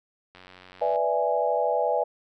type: click train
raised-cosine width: 0.3 ms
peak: -31 dBFS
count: 57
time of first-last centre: 0.35-0.959 s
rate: 92 Hz
type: chord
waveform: sine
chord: E dominant seventh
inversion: second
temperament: equal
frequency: 493.9 / 587.3 / 659.3 / 830.6 Hz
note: B4 / D5 / E5 / G#5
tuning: 0 / 0 / 0 / 0 cents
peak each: -27 dBFS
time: 0.81-2.04 s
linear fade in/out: 10 ms
effects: none